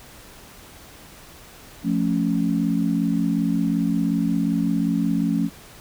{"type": "chord", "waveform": "sine", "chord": "F augmented", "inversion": "none", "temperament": "equal", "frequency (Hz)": [174.61, 220, 277.2], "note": ["F3", "A3", "C#4"], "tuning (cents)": [0, 0, 0], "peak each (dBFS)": -23, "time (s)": [1.83, 5.5], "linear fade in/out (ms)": 50, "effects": ["pink hiss -45 dBFS RMS until 5.8 s"]}